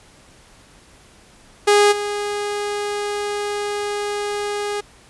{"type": "tone with level steps", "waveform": "sawtooth", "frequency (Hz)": 411.7, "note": "G#4", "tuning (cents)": -15, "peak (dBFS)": [-7, -18], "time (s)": [1.67, 4.81], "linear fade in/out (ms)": 10, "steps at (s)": 1.91, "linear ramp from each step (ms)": 20, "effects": ["pink hiss -49 dBFS RMS until 5.09 s", "resampled to 24000 Hz"]}